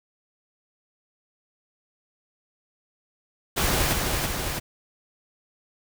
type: noise with echo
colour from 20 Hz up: pink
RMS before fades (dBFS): -23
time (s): 3.56-3.94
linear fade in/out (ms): 20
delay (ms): 330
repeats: 2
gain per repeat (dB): -3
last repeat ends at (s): 4.6
effects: none